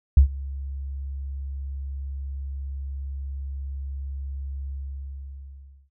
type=tone with ADSR envelope; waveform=sine; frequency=68.5 Hz; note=C#2; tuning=20 cents flat; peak=-7 dBFS; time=0.17-5.9 s; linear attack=4 ms; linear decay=100 ms; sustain=-22 dB; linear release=1200 ms; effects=none